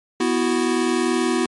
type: chord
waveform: square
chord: B suspended fourth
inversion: none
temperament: equal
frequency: 246.9 / 329.6 / 370 Hz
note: B3 / E4 / F#4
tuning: 0 / 0 / 0 cents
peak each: -23 dBFS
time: 0.2-1.46 s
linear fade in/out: 5 ms
effects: MP3 48 kbps